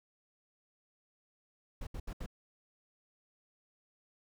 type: noise bursts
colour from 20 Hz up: brown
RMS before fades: -40 dBFS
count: 4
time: 1.81-2.262 s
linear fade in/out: 5 ms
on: 59 ms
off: 72 ms
effects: none